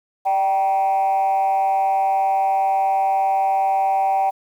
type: tone with frequency modulation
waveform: sine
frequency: 775 Hz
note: G5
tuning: 20 cents flat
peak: -14 dBFS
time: 0.25-4.31 s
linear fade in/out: 20 ms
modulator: 179 Hz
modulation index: 0.45
effects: tanh soft clip ceiling -13 dBFS + 8-bit